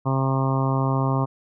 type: harmonic tone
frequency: 133.9 Hz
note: C3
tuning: 40 cents sharp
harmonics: 1 / 2 / 3 / 4 / 5 / 6 / 7 / 8 / 9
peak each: -21 / -27 / -32 / -33 / -32 / -34 / -31 / -30 / -35 dBFS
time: 0.05-1.26 s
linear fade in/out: 20 ms
effects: none